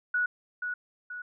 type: tone with echo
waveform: sine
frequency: 1466 Hz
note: F#6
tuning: 16 cents flat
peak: -24 dBFS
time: 0.14-0.26 s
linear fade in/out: 5 ms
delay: 480 ms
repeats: 2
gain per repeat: -6 dB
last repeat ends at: 1.22 s
effects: none